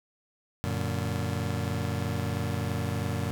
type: chord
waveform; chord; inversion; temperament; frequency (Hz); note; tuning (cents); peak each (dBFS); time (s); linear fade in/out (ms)
30% pulse; Gb augmented; none; just; 92.5 / 115.62 / 144.53; Gb2 / Bb2 / D3; 0 / -14 / -27; -29 / -30 / -32; 0.64-3.31; 0
effects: none